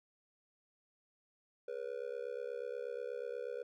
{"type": "tone with amplitude modulation", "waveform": "triangle", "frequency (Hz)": 485.5, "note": "B4", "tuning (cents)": -30, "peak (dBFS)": -33, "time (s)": [1.68, 3.63], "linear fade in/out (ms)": 5, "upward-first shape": "sine", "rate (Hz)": 68.3, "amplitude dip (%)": 100, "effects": []}